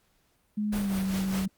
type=tone with pitch glide; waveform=sine; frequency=210 to 191.46 Hz; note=G#3 to G3; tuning=+19 to -41 cents; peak=-26 dBFS; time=0.57-1.48 s; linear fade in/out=10 ms; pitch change=-160 cents; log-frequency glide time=0.71-0.97 s
type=noise with tremolo; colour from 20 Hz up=pink; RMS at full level=-35 dBFS; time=0.72-1.46 s; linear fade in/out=10 ms; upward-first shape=triangle; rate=5 Hz; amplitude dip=60%
effects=pink hiss -69 dBFS RMS until 1.57 s + Opus 48 kbps